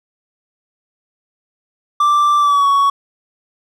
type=tone with pitch glide; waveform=triangle; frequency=1174.7 to 1118.4 Hz; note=D6 to C#6; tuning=0 to +15 cents; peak=-8 dBFS; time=2-2.9 s; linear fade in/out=5 ms; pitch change=-85 cents; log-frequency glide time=2.39-2.67 s; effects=none